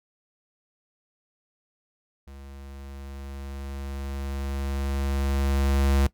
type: tone with level ramp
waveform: square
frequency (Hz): 68.8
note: C#2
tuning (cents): -12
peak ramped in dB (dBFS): -43 to -19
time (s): 2.27-6.07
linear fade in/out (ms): 5
effects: noise-tail reverb RT60 0.1 s tail -18 dB re dry